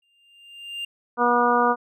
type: tone with exponential growth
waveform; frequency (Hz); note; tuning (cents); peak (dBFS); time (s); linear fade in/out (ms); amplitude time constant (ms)
triangle; 2797; F7; +2; -25; 0.02-0.85; 5; 180
type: harmonic tone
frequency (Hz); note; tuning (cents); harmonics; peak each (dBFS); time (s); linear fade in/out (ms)
241.7; B3; -37; 1 / 2 / 3 / 4 / 5 / 6; -26 / -23 / -24 / -22 / -22 / -27; 1.17-1.76; 50
effects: none